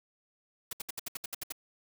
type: noise bursts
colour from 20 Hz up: white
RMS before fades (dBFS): -37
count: 10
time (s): 0.71-1.523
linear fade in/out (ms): 5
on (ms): 21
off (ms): 67
effects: none